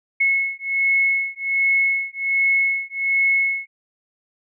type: beating tone pair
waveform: sine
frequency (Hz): 2186 / 2187.3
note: C#7 / C#7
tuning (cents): -25 / -24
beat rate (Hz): 1.3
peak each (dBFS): -20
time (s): 0.2-3.67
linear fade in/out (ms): 10
effects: none